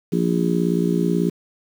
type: harmonic tone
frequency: 58.27 Hz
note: A#1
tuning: in tune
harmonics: 3 / 4 / 5 / 6 / 7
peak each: -20 / -25 / -25 / -25 / -25 dBFS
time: 0.12-1.3 s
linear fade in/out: 10 ms
effects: 7-bit